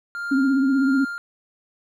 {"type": "tone with tremolo", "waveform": "triangle", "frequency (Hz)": 1400, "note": "F6", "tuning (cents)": 4, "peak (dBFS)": -24, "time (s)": [0.15, 1.18], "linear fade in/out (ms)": 0, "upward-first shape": "sine", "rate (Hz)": 1.5, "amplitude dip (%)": 50}
{"type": "tone with vibrato", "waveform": "sine", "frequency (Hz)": 269.9, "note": "C#4", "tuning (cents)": -46, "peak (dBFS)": -16, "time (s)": [0.31, 1.05], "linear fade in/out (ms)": 10, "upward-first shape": "triangle", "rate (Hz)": 16, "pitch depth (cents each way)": 77}
{"effects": []}